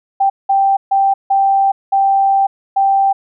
sine tone bursts at uneven times, 784 Hz, G5, in tune, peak -9 dBFS, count 6, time 0.2-0.3 / 0.49-0.77 / 0.91-1.14 / 1.3-1.72 / 1.92-2.47 / 2.76-3.13 s, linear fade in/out 10 ms, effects none

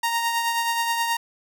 sawtooth tone with tremolo, 930 Hz, A#5, 4 cents flat, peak -16 dBFS, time 0.03-1.17 s, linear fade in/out 5 ms, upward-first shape triangle, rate 9.4 Hz, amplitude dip 45%, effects none

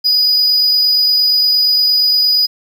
triangle tone with amplitude modulation, 4940 Hz, D#8, 13 cents flat, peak -7 dBFS, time 0.04-2.47 s, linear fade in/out 20 ms, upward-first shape sine, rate 48.6 Hz, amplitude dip 25%, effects 8-bit

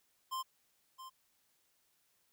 square tone with echo, 1046.5 Hz, C6, in tune, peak -37 dBFS, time 0.31-0.43 s, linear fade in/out 20 ms, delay 670 ms, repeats 1, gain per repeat -11 dB, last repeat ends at 1.1 s, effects white hiss -75 dBFS RMS until 2.32 s

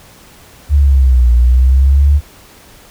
sine linear two-way sweep, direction down then up, 73.42 to 59 to 73.42 Hz, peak -5 dBFS, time 0.69-2.21 s, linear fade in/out 50 ms, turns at 1.32 s, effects pink hiss -41 dBFS RMS until 2.9 s

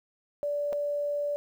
sine tone with dropouts, 581 Hz, D5, 19 cents flat, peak -27 dBFS, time 0.43-1.36 s, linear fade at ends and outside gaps 0 ms, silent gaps 0.726-0.73 s, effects 10-bit

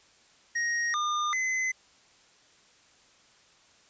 square tone with pitch steps, 1875 / 1209 / 2040 Hz, A#6 / D6 / C7, +10 / +50 / -44 cents, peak -27 dBFS, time 0.55-1.72 s, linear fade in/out 10 ms, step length 390 ms, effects white hiss -60 dBFS RMS until 3.89 s + resampled to 16000 Hz

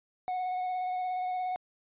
triangle tone with vibrato, 734 Hz, F#5, 14 cents flat, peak -28 dBFS, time 0.28-1.56 s, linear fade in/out 0 ms, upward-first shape square, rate 17 Hz, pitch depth 13 cents each way, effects resampled to 8000 Hz

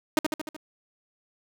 sawtooth tone with echo, 309.8 Hz, D#4, 7 cents flat, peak -14 dBFS, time 0.17-0.19 s, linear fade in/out 2 ms, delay 75 ms, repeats 5, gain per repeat -4 dB, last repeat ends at 0.565 s, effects none

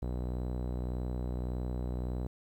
sawtooth tone with low-pass filter, 61.74 Hz, B1, in tune, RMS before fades -35 dBFS, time 0.02-2.27 s, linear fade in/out 5 ms, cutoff 620 Hz, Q 0.84, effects 11-bit

